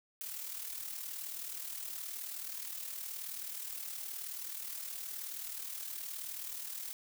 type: noise with amplitude modulation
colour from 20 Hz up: blue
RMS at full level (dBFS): -40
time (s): 0.21-6.93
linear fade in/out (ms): 0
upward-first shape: sine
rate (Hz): 39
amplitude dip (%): 55
effects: none